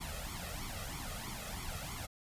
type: noise with flanger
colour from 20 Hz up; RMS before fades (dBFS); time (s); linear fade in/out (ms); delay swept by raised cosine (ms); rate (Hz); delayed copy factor
pink; -42; 0-2.07; 20; 0.89 to 1.59; 3.1; +0.8
effects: resampled to 32000 Hz